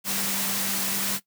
sine tone in noise, 196 Hz, G3, in tune, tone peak -36 dBFS, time 0.04-1.2 s, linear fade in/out 50 ms, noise white, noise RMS -27 dBFS, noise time 0.04-1.2 s, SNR -12 dB, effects noise-tail reverb RT60 0.1 s tail -17 dB re dry + high-pass 100 Hz 12 dB/octave

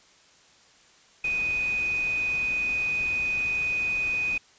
sine tone in noise, 2491 Hz, D#7, 1 cent sharp, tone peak -24 dBFS, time 1.24-4.38 s, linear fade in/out 5 ms, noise pink, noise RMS -42 dBFS, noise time 1.24-4.38 s, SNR +15 dB, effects white hiss -57 dBFS RMS until 4.58 s + resampled to 16000 Hz

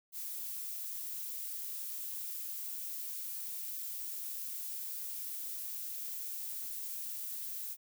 violet noise, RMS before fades -41 dBFS, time 0.12-7.77 s, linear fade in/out 50 ms, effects none

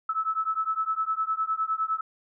sine beating tone pair, 1300 / 1309.8 Hz, E6 / E6, -24 / -11 cents, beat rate 9.8 Hz, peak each -28 dBFS, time 0.09-2.01 s, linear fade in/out 5 ms, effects none

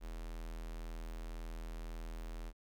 square tone with notch filter, 40.95 Hz, E1, 11 cents flat, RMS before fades -44 dBFS, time 0-2.53 s, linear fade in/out 50 ms, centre 130 Hz, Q 1.2, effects none

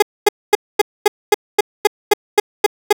30% pulse tone bursts, 415.3 Hz, G#4, in tune, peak -4 dBFS, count 12, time 0-2.928 s, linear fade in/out 5 ms, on 24 ms, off 240 ms, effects none

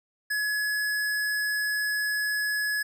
square tone, 1694 Hz, G#6, 34 cents sharp, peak -26 dBFS, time 0.3-2.83 s, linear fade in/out 10 ms, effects none

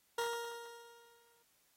20% pulse tone with exponential decay, 468.7 Hz, A#4, 9 cents sharp, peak -28 dBFS, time 0.18-1.43 s, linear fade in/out 5 ms, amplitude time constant 270 ms, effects white hiss -73 dBFS RMS until 1.76 s + AAC 48 kbps

